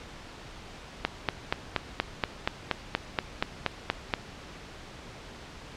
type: click train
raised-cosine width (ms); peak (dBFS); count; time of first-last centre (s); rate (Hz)
0.3; -8; 14; 1.05-4.138; 4.21
effects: pink hiss -45 dBFS RMS until 5.76 s + low-pass 5000 Hz 12 dB/octave